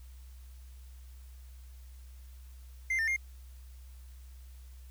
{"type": "tone with pitch steps", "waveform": "triangle", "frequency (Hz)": [2087, 1804, 2121], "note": ["C7", "A6", "C7"], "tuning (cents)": [-5, 43, 23], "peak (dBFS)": -26, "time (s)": [2.9, 3.164], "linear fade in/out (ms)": 5, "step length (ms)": 88, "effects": ["added 63 Hz sine -47 dBFS peak until 4.9 s", "white hiss -64 dBFS RMS until 4.9 s"]}